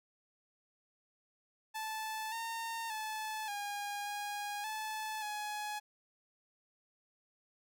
sawtooth tone with pitch steps, 874 / 914 / 867 / 816 / 821 / 867 / 840 Hz, A5 / A#5 / A5 / G#5 / G#5 / A5 / G#5, -12 / -34 / -26 / -31 / -20 / -26 / +19 cents, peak -34 dBFS, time 1.74-5.8 s, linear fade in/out 20 ms, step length 580 ms, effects none

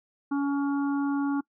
harmonic tone, 281.5 Hz, C#4, 27 cents sharp, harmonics 1 / 3 / 4 / 5, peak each -24 / -37 / -39 / -40 dBFS, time 0.31-1.41 s, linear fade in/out 10 ms, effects noise-tail reverb RT60 0.1 s tail -23 dB re dry

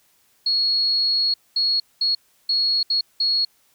sine tone bursts at uneven times, 4327 Hz, C#8, 43 cents flat, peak -17 dBFS, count 6, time 0.46-1.34 / 1.56-1.8 / 2.01-2.15 / 2.49-2.83 / 2.9-3.01 / 3.2-3.45 s, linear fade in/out 5 ms, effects white hiss -61 dBFS RMS until 3.74 s

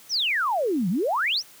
sine exponential two-way sweep, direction down then up, 6272 to 164.81 to 6272 Hz, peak -21 dBFS, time 0.09-1.43 s, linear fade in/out 50 ms, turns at 0.89 s, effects white hiss -50 dBFS RMS until 1.6 s + high-pass 80 Hz 12 dB/octave

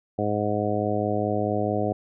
harmonic tone, 104.6 Hz, G#2, 13 cents sharp, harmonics 1 / 2 / 3 / 4 / 5 / 6 / 7, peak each -30 / -30 / -30 / -30 / -30 / -30 / -30 dBFS, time 0.18-1.93 s, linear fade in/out 10 ms, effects none

